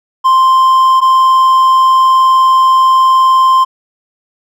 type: tone pair in turn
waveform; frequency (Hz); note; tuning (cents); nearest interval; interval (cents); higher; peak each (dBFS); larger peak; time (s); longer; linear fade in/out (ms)
triangle; 1046.5 / 1046.5; C6 / C6; 0 / 0; unison; 0; neither; -3; neither; 0.24-1.01 / 1.01-3.65; second; 20
effects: none